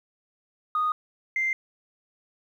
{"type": "tone pair in turn", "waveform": "sine", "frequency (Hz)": [1237, 2088], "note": ["D#6", "C7"], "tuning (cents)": [-10, -4], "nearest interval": "major sixth", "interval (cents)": 906, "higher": "second", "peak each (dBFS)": [-21, -22], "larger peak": "first", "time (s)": [[0.75, 0.92], [1.36, 1.53]], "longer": "neither", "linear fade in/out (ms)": 2, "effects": ["tanh soft clip ceiling -18 dBFS", "10-bit"]}